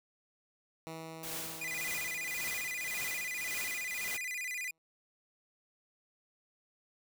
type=tone with exponential decay; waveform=10% pulse; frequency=161.7 Hz; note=E3; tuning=33 cents flat; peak=-33 dBFS; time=0.87-4.78 s; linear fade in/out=0 ms; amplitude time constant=850 ms
type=noise with tremolo; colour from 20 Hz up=white; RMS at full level=-39 dBFS; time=1.23-4.17 s; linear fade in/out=5 ms; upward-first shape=triangle; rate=1.8 Hz; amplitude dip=75%
type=tone with vibrato; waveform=45% pulse; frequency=2217 Hz; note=C#7; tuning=in tune; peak=-36 dBFS; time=1.61-4.71 s; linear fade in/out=5 ms; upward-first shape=square; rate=15 Hz; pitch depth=170 cents each way
effects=none